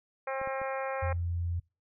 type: harmonic tone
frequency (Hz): 267.4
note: C4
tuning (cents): +38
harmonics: 2 / 3 / 4 / 5 / 6 / 7 / 8 / 9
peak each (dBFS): -34 / -38 / -40 / -42 / -44 / -45 / -46 / -47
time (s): 0.27-1.13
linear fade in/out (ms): 5
type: clicks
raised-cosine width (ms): 3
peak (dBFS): -34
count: 3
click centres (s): 0.415 / 0.474 / 0.616
type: tone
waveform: sine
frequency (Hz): 86.1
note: F2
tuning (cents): -24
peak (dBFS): -29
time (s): 1.02-1.6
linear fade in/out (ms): 10
effects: noise-tail reverb RT60 0.3 s tail -26 dB re dry